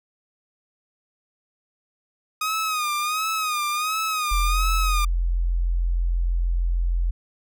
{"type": "tone with vibrato", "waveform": "sawtooth", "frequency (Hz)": 1244.5, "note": "D#6", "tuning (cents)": 0, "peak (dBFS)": -19, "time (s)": [2.41, 5.05], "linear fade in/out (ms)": 5, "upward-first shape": "sine", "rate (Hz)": 1.4, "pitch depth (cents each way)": 79}
{"type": "tone", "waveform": "sine", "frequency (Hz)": 43.18, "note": "F1", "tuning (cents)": -19, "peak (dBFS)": -19, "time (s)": [4.31, 7.11], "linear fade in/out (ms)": 10}
{"effects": []}